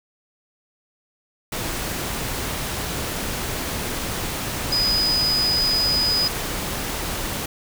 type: tone in noise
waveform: sine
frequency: 4978 Hz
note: D#8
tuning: in tune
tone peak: -18 dBFS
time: 4.72-6.28 s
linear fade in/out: 5 ms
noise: pink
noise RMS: -27 dBFS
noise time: 1.52-7.46 s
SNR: +6 dB
effects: none